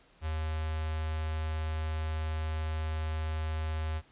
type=tone with notch filter; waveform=square; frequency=78.6 Hz; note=D#2; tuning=18 cents sharp; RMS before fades=-33 dBFS; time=0.21-4.02 s; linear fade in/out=50 ms; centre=280 Hz; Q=0.7; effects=pink hiss -62 dBFS RMS until 4.11 s + resampled to 8000 Hz